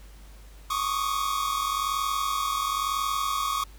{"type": "tone cluster", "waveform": "45% pulse", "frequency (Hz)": [1097, 1138, 1239], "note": ["C#6", "C#6", "D#6"], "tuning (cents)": [-18, 45, -8], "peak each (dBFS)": -30, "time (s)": [0.7, 3.64], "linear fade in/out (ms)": 5, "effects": ["added 50 Hz sine -45 dBFS peak until 3.78 s", "pink hiss -55 dBFS RMS until 3.78 s"]}